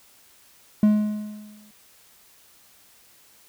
triangle tone with exponential decay, 211 Hz, G#3, 28 cents sharp, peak -10 dBFS, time 0.83-1.71 s, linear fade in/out 2 ms, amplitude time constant 190 ms, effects white hiss -55 dBFS RMS until 3.48 s

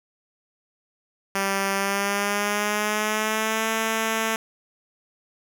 5% pulse tone with pitch glide, 196 to 222.6 Hz, G3 to A3, 0 to +20 cents, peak -11 dBFS, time 1.35-4.36 s, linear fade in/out 2 ms, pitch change +220 cents, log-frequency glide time 1.74-3.68 s, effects none

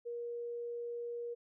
sine tone, 474.5 Hz, A#4, 31 cents sharp, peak -38 dBFS, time 0.05-1.35 s, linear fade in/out 20 ms, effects none

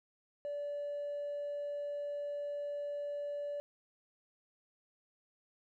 sine tone with hard clipping, 579 Hz, D5, 25 cents flat, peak -37 dBFS, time 0.45-3.6 s, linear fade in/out 0 ms, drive 1 dB, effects none

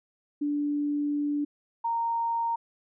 sine tone pair in turn, 291.7 / 926.1 Hz, D4 / A#5, -12 / -12 cents, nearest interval octave + minor sixth, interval 2000 cents, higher second, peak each -25 dBFS, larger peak neither, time 0.41-1.45 / 1.84-2.56 s, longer first, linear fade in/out 10 ms, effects none

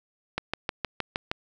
click train, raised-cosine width 0.3 ms, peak -11 dBFS, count 7, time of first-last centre 0.38-1.315 s, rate 6.42 Hz, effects none

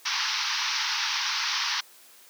white band-pass noise, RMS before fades -28 dBFS, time 0.05-1.81 s, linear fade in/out 10 ms, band 850 to 5900 Hz, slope 96 dB/octave, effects white hiss -53 dBFS RMS until 2.29 s + high-pass 300 Hz 12 dB/octave

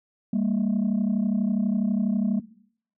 sine tone pair together, 199.7 / 231.9 Hz, G3 / A#3, +32 / -9 cents, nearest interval minor third, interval 259 cents, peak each -22 dBFS, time 0.33-2.4 s, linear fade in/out 5 ms, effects noise-tail reverb RT60 0.6 s tail -18 dB re dry + tanh soft clip ceiling -18 dBFS

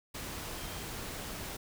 sine tone in noise, 3186 Hz, G7, 27 cents sharp, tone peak -52 dBFS, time 0.57-0.83 s, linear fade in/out 10 ms, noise pink, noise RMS -41 dBFS, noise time 0.14-1.57 s, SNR -14 dB, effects none

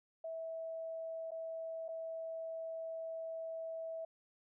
sine tone with dropouts, 652 Hz, E5, 19 cents flat, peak -40 dBFS, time 0.24-4.05 s, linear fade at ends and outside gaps 5 ms, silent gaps 1.308-1.316 / 1.882-1.887 s, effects none

